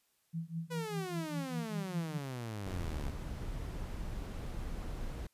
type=tone with tremolo; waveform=sine; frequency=164.81 Hz; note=E3; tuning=in tune; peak=-33 dBFS; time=0.33-2.19 s; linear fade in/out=20 ms; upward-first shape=triangle; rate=5 Hz; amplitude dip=100%
type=exponential sweep; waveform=sawtooth; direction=down; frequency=500 to 66.7 Hz; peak=-35 dBFS; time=0.7-3.11 s; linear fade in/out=20 ms
type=noise; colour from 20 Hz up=brown; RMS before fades=-40 dBFS; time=2.66-5.27 s; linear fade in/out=5 ms
effects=white hiss -75 dBFS RMS until 5.33 s + resampled to 32000 Hz